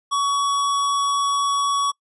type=tone; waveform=square; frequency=1126 Hz; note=C#6; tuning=27 cents sharp; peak=-19 dBFS; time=0.11-1.92 s; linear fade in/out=20 ms; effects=noise-tail reverb RT60 0.1 s tail -24 dB re dry + resampled to 24000 Hz